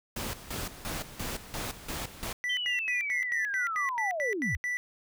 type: noise with tremolo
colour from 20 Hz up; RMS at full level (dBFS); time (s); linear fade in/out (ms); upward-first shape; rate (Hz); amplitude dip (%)
pink; -35; 0.16-2.33; 5; square; 2.9; 75
type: tone bursts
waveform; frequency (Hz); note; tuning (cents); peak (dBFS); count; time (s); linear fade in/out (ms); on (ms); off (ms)
triangle; 1971; B6; -4; -27; 11; 2.44-4.77; 0; 130; 90
type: linear sweep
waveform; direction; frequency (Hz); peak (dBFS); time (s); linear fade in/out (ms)
sine; down; 3136 to 53; -30; 2.49-4.57; 10
effects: none